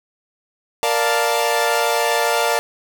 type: chord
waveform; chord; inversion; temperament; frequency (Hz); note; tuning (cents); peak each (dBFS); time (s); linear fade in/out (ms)
sawtooth; Bb major seventh; none; equal; 466.2 / 587.3 / 698.5 / 880; Bb4 / D5 / F5 / A5; 0 / 0 / 0 / 0; -18; 0.83-2.59; 0
effects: none